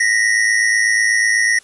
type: tone pair together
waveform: square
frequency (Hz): 1864.7 / 1972.8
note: A#6 / B6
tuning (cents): 0 / -2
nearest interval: minor second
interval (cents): 98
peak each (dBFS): -15 / -18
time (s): 0-1.59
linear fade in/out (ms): 5
effects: white hiss -48 dBFS RMS until 1.63 s + resampled to 24000 Hz